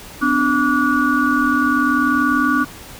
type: tone cluster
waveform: sine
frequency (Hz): 253.4 / 293.7 / 1154 / 1456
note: B3 / D4 / D6 / F#6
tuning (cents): +45 / 0 / -31 / -28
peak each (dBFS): -19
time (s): 0.21-2.65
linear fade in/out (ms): 20
effects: pink hiss -37 dBFS RMS until 2.99 s